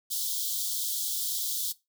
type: high-pass noise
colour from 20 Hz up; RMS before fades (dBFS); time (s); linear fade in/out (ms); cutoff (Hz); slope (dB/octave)
white; -31; 0.1-1.73; 20; 3200; 96
effects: noise-tail reverb RT60 0.2 s tail -18 dB re dry